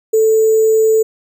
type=tone with sample-and-hold; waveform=sine; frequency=440.3 Hz; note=A4; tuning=1 cent sharp; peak=-8 dBFS; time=0.13-1.03 s; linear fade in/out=10 ms; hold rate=7350 Hz; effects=none